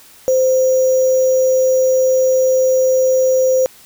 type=tone with sample-and-hold; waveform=sine; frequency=519 Hz; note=C5; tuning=14 cents flat; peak=-10 dBFS; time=0.28-3.66 s; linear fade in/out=0 ms; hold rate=6300 Hz; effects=white hiss -44 dBFS RMS until 3.85 s